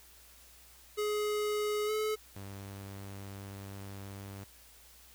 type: tone with pitch glide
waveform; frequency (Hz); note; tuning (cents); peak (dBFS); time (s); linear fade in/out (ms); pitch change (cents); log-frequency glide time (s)
square; 420 to 430.1; G#4 to A4; +19 to -39; -31; 0.97-2.16; 20; +42; 1.86-1.91
type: tone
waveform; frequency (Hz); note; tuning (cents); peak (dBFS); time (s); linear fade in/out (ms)
sawtooth; 98.7; G2; +12; -39; 2.36-4.44; 0
effects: added 60 Hz sine -62 dBFS peak until 5.14 s + white hiss -58 dBFS RMS until 5.14 s